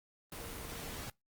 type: tone in noise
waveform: sine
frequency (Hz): 459.8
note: A#4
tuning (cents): -24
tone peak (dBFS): -54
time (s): 0.41-0.99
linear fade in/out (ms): 2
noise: pink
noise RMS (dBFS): -44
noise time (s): 0.32-1.1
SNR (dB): -13
effects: noise-tail reverb RT60 0.2 s tail -26 dB re dry + Opus 24 kbps